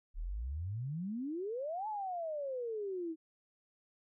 sine exponential two-way sweep, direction up then down, 35.15 to 880 to 313.4 Hz, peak -36 dBFS, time 0.14-3.16 s, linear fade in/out 50 ms, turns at 1.88 s, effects none

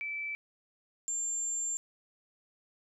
sine tone pair in turn, 2318 / 7321 Hz, D7 / A#8, -23 / -32 cents, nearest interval octave + minor sixth, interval 1991 cents, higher second, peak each -34 / -31 dBFS, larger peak second, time 0.01-0.35 / 1.08-1.77 s, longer second, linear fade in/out 0 ms, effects none

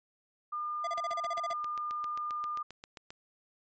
sine tone, 1207 Hz, D6, 47 cents sharp, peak -33 dBFS, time 0.52-2.63 s, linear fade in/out 10 ms
square tone bursts, 680 Hz, F5, 46 cents flat, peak -35 dBFS, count 11, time 0.84-1.533 s, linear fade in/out 5 ms, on 33 ms, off 33 ms
click train, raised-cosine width 0.2 ms, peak -28 dBFS, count 17, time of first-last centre 0.98-3.105 s, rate 7.53 Hz
effects resampled to 16000 Hz

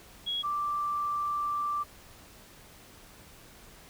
sine tone pair in turn, 3322 / 1174.5 Hz, G#7 / D6, 0 / 0 cents, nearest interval octave + tritone, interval 1800 cents, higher first, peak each -29 / -28 dBFS, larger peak second, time 0.26-0.43 / 0.43-1.84 s, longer second, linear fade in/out 20 ms, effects pink hiss -53 dBFS RMS until 3.89 s

